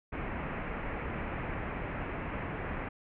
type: low-pass noise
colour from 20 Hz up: pink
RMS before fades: -37 dBFS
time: 0.12-2.89 s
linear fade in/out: 10 ms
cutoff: 2500 Hz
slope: 48 dB/octave
effects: none